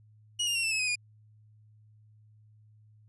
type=tone with pitch steps; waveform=sawtooth; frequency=2900 / 2817 / 2737 / 2659 / 2584 / 2510 / 2439 Hz; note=F#7 / F7 / F7 / E7 / E7 / D#7 / D#7; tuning=-35 / +14 / -36 / +14 / -35 / +15 / -35 cents; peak=-24 dBFS; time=0.39-0.957 s; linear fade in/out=10 ms; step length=81 ms; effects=added 107 Hz sine -56 dBFS peak until 3.08 s + resampled to 24000 Hz